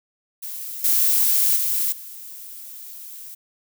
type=noise with level steps; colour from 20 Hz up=violet; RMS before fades=-32 / -18 / -22 / -38 dBFS; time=0.42-3.35 s; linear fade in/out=10 ms; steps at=0.84 / 1.56 / 1.92 s; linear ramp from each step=5 ms; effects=none